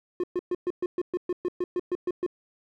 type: tone bursts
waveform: triangle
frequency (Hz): 357.7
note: F4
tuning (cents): +41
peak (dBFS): -22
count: 14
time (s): 0.2-2.264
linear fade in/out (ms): 2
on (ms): 36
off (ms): 120
effects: none